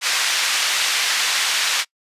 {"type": "band-pass noise", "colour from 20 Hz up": "pink", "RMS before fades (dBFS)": -20, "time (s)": [0.01, 1.85], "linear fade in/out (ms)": 50, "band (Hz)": [1800, 6700], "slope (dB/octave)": 12, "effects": ["noise-tail reverb RT60 0.1 s tail -25 dB re dry", "resampled to 32000 Hz"]}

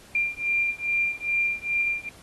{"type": "beating tone pair", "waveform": "sine", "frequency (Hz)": [2384, 2386.4], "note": ["D7", "D7"], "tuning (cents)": [25, 27], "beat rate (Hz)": 2.4, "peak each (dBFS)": -26, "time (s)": [0.15, 2.09], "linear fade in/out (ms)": 2, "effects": ["pink hiss -51 dBFS RMS until 2.22 s", "AAC 32 kbps"]}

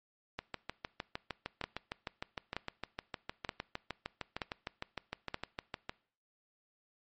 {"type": "two click trains", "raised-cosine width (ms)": 0.3, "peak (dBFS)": [-21, -19], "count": [37, 5], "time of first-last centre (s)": [[0.39, 5.895], [1.64, 5.344]], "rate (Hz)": [6.54, 1.08], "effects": ["noise-tail reverb RT60 0.5 s tail -22 dB re dry", "MP3 32 kbps"]}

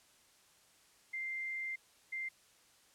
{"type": "tone bursts at uneven times", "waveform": "sine", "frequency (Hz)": 2093, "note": "C7", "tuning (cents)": 0, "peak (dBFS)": -37, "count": 2, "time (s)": [[1.13, 1.76], [2.12, 2.29]], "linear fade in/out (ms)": 10, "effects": ["white hiss -66 dBFS RMS until 2.94 s", "low-pass 10000 Hz 12 dB/octave"]}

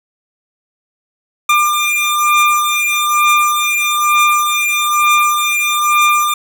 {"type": "beating tone pair", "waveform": "25% pulse", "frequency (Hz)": [1197, 1198.1], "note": ["D6", "D6"], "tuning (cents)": [33, 34], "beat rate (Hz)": 1.1, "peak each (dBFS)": -10, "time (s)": [1.49, 6.34], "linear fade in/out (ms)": 5, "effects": []}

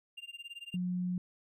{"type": "tone with tremolo", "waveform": "triangle", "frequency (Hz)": 2794, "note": "F7", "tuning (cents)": 0, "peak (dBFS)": -39, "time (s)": [0.17, 0.77], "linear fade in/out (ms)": 10, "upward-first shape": "sine", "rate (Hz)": 18, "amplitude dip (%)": 95}
{"type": "tone", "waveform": "sine", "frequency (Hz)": 180.1, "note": "F#3", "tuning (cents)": -46, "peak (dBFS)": -31, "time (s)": [0.74, 1.18], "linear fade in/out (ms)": 2}
{"effects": []}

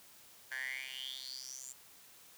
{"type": "tone with high-pass filter sweep", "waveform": "10% pulse", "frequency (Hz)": 130.81, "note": "C3", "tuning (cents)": 0, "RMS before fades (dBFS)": -44, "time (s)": [0.51, 1.73], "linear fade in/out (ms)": 10, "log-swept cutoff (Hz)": [1600, 7600], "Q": 8.5, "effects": ["white hiss -59 dBFS RMS until 2.37 s", "high-pass 60 Hz 12 dB/octave"]}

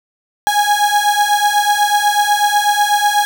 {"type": "beating tone pair", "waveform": "35% pulse", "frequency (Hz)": [823, 831.1], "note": ["G#5", "G#5"], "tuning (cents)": [-16, 1], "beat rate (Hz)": 8.1, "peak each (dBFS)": -13, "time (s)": [0.47, 3.25], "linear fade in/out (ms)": 0, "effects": []}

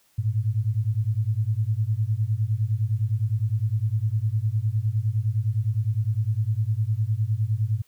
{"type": "beating tone pair", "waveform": "sine", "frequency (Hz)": [103.8, 113.6], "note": ["G#2", "A#2"], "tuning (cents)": [0, -44], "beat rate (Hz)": 9.8, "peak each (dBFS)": -24, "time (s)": [0.18, 7.82], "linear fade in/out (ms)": 10, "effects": ["white hiss -63 dBFS RMS until 7.87 s"]}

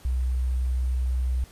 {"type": "tone with sample-and-hold", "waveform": "sine", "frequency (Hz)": 63.3, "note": "B1", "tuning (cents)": 43, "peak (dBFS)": -22, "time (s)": [0.05, 1.44], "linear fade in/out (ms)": 0, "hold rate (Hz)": 8820, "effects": ["pink hiss -52 dBFS RMS until 1.51 s", "resampled to 32000 Hz"]}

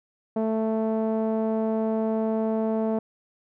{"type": "tone with low-pass filter", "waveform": "sawtooth", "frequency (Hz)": 220.8, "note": "A3", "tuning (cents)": 6, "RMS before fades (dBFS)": -25, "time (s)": [0.36, 2.99], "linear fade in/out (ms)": 5, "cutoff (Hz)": 670, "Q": 1.9, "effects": []}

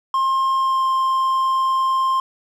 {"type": "tone with pitch glide", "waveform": "triangle", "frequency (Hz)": [1064, 1054.8], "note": ["C6", "C6"], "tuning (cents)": [29, 14], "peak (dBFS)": -14, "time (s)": [0.14, 2.2], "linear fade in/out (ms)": 2, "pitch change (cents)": -15, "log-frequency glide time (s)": [0.56, 0.86], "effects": []}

